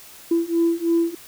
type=beating tone pair; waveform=sine; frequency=333.8 / 336.9 Hz; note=E4 / E4; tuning=+22 / +38 cents; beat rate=3.1 Hz; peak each=-20 / -19 dBFS; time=0.31-1.15 s; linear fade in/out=5 ms; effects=tanh soft clip ceiling -11 dBFS + white hiss -44 dBFS RMS until 1.27 s